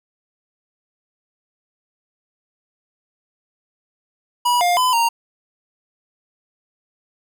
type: tone with pitch steps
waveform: square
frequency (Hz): 972 / 706 / 1009 / 928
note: B5 / F5 / B5 / A#5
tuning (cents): -28 / +19 / +37 / -8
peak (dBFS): -15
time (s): 4.45-5.09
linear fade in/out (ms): 10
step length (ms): 160
effects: none